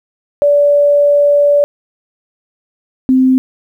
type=tone pair in turn; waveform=sine; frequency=578 / 259.4 Hz; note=D5 / C4; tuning=-28 / -15 cents; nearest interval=octave + major second; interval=1387 cents; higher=first; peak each=-6 dBFS; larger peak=neither; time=0.42-1.64 / 3.09-3.38 s; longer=first; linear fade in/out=0 ms; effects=8-bit